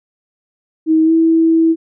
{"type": "tone with pitch glide", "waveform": "sine", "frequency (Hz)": [317.9, 326.3], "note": ["D#4", "E4"], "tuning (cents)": [37, -18], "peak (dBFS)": -8, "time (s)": [0.86, 1.76], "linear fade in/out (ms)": 50, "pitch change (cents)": 45, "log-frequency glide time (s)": [1.04, 1.12], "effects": []}